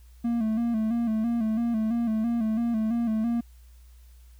triangle tone with vibrato, 226.8 Hz, A#3, 47 cents flat, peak -21 dBFS, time 0.24-3.41 s, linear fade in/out 10 ms, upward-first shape square, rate 3 Hz, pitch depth 62 cents each way, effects added 60 Hz sine -48 dBFS peak until 4.39 s + white hiss -64 dBFS RMS until 4.39 s

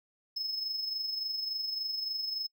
triangle tone with amplitude modulation, 5190 Hz, E8, 28 cents flat, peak -29 dBFS, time 0.36-2.47 s, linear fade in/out 10 ms, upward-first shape sine, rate 23.5 Hz, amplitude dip 50%, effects noise-tail reverb RT60 0.1 s tail -26 dB re dry

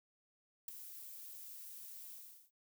violet noise with ADSR envelope, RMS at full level -39 dBFS, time 0.68-2.51 s, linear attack 4 ms, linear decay 7 ms, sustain -12 dB, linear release 400 ms, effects none

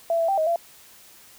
sine tone with pitch steps, 669 / 663 / 782 / 630 / 679 Hz, E5 / E5 / G5 / D#5 / F5, +25 / +10 / -4 / +21 / -49 cents, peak -19 dBFS, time 0.1-0.56 s, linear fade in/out 2 ms, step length 92 ms, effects white hiss -50 dBFS RMS until 1.38 s

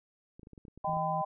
clicks, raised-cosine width 3 ms, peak -37 dBFS, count 12, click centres 0.395 / 0.432 / 0.471 / 0.533 / 0.578 / 0.652 / 0.682 / 0.776 / 0.846 / 0.895 / 0.934 / 0.969 s
sine chord, Eb augmented, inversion none, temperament equal with one note detuned, 622.3 / 784 / 1010.9 Hz, Eb5 / G5 / B5, 0 / 0 / +40 cents, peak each -36 / -32 / -34 dBFS, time 0.84-1.25 s, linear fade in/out 10 ms
sine tone, 163.6 Hz, E3, 13 cents flat, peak -36 dBFS, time 0.87-1.22 s, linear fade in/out 10 ms
effects none

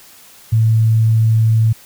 sine tone, 111.6 Hz, A2, 25 cents sharp, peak -9 dBFS, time 0.52-1.73 s, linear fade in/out 10 ms, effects white hiss -43 dBFS RMS until 1.85 s

